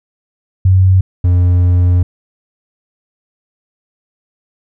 sine / triangle tone pair in turn, 93.9 / 89.01 Hz, F#2 / F2, +26 / +33 cents, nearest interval minor second, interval 93 cents, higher first, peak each -5 dBFS, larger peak neither, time 0.65-1.01 / 1.24-2.03 s, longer second, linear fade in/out 5 ms, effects none

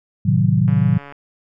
sine chord, A diminished seventh, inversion none, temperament equal, 110 / 130.81 / 155.56 / 185 Hz, A2 / C3 / Eb3 / Gb3, 0 / 0 / 0 / 0 cents, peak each -18 dBFS, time 0.25-0.98 s, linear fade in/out 10 ms
click train, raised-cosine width 0.5 ms, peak -22 dBFS, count 64, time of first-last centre 0.68-1.124 s, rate 142 Hz
effects none

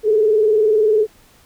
sine tone with vibrato, 428.8 Hz, A4, 45 cents flat, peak -11 dBFS, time 0.03-1.07 s, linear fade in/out 50 ms, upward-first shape square, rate 20 Hz, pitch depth 54 cents each way, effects pink hiss -51 dBFS RMS until 1.45 s

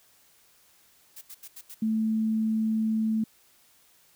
blue noise bursts, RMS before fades -43 dBFS, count 5, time 1.16-1.747 s, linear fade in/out 10 ms, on 55 ms, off 78 ms
sine tone, 220 Hz, A3, in tune, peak -23 dBFS, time 1.82-3.24 s, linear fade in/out 5 ms
effects white hiss -61 dBFS RMS until 4.15 s

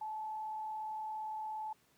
sine tone with frequency modulation, 866 Hz, A5, 28 cents flat, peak -38 dBFS, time 0.01-1.73 s, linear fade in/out 5 ms, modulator 37.4 Hz, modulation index 0.33, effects pink hiss -70 dBFS RMS until 1.97 s + high-pass 100 Hz 12 dB/octave

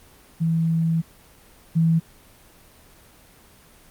sine tone pair in turn, 163.9 / 163.9 Hz, E3 / E3, -10 / -10 cents, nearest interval unison, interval 0 cents, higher neither, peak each -18 / -15 dBFS, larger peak second, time 0.4-1.02 / 1.75-2 s, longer first, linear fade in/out 20 ms, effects pink hiss -51 dBFS RMS until 3.9 s + Opus 24 kbps

